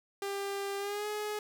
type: tone with pitch glide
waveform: sawtooth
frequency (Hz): 397.6 to 420.8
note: G4 to G#4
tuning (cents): +25 to +23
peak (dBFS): -30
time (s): 0.22-1.39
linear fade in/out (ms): 2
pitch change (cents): +98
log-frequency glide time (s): 0.78-1.07
effects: 10-bit